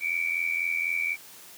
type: tone pair together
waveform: sine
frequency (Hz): 2265 / 2349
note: C#7 / D7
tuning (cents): +37 / 0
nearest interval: minor second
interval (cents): 63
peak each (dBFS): -28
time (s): 0-1.17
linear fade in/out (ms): 50
effects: white hiss -48 dBFS RMS until 1.57 s + high-pass 100 Hz 12 dB/octave